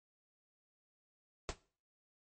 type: noise with exponential decay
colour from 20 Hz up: pink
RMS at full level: -35 dBFS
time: 1.49-1.58 s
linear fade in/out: 0 ms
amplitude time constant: 18 ms
effects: noise-tail reverb RT60 0.4 s tail -18 dB re dry + MP3 32 kbps